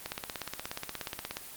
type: click train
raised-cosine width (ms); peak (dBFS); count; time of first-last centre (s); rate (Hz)
0.2; -17; 23; 0.06-1.37; 16.8
effects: white hiss -46 dBFS RMS until 1.56 s + Opus 24 kbps